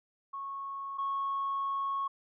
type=tone pair in turn; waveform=sine; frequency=1100 / 1100 Hz; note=C#6 / C#6; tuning=-14 / -14 cents; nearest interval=unison; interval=0 cents; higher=neither; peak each=-36 / -29 dBFS; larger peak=second; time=0.33-0.98 / 0.98-2.08 s; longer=second; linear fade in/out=10 ms; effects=tanh soft clip ceiling -26 dBFS